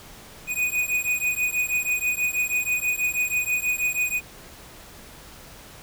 square beating tone pair, 2478 / 2484.2 Hz, D#7 / D#7, -8 / -3 cents, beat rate 6.2 Hz, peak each -26 dBFS, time 0.47-4.21 s, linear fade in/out 50 ms, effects pink hiss -45 dBFS RMS until 5.82 s

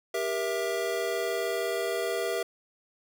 square chord, E diminished, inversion first, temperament just, 395.6 / 474.7 / 659.3 Hz, G4 / Bb4 / E5, +16 / +31 / 0 cents, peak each -33 dBFS, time 0.14-2.43 s, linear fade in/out 5 ms, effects none

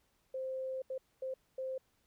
sine tone bursts at uneven times, 523.3 Hz, C5, in tune, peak -36 dBFS, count 4, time 0.34-0.82 / 0.9-0.98 / 1.22-1.34 / 1.58-1.78 s, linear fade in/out 5 ms, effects pink hiss -75 dBFS RMS until 2.06 s

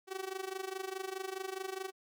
sawtooth tone with amplitude modulation, 380.7 Hz, F#4, 49 cents sharp, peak -31 dBFS, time 0.07-1.92 s, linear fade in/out 50 ms, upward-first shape sine, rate 24.8 Hz, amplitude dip 85%, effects none

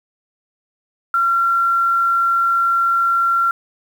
sine tone with quantisation, 1369 Hz, F6, 35 cents flat, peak -13 dBFS, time 1.14-3.51 s, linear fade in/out 2 ms, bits 7, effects none

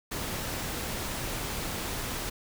pink noise, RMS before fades -34 dBFS, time 0.11-2.3 s, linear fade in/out 10 ms, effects none

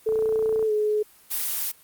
sine tone with pitch glide, 439.5 to 424 Hz, A4 to G#4, -2 to +36 cents, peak -20 dBFS, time 0.06-1.03 s, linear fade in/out 10 ms, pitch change -62 cents, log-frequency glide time 0.66-0.72 s
click train, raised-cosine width 1 ms, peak -24 dBFS, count 17, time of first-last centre 0.09-0.627 s, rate 29.8 Hz
blue noise, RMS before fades -27 dBFS, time 1.3-1.72 s, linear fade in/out 20 ms
effects white hiss -54 dBFS RMS until 1.83 s + Opus 32 kbps

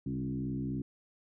sine tone with frequency modulation, 207.4 Hz, G#3, 2 cents flat, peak -32 dBFS, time 0.06-0.82 s, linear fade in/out 5 ms, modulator 63.7 Hz, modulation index 1.6, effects none

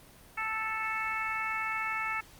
harmonic tone, 440 Hz, A4, in tune, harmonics 2 / 3 / 4 / 5 / 6, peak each -39 / -35 / -38 / -35 / -40 dBFS, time 0.37-2.21 s, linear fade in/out 10 ms, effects pink hiss -55 dBFS RMS until 2.39 s + Opus 32 kbps

